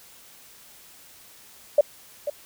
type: tone with echo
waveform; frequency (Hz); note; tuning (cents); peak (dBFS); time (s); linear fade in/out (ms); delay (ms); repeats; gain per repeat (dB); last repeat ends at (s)
sine; 584; D5; -10; -11; 1.78-1.81; 5; 490; 1; -12; 2.3
effects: white hiss -50 dBFS RMS until 2.45 s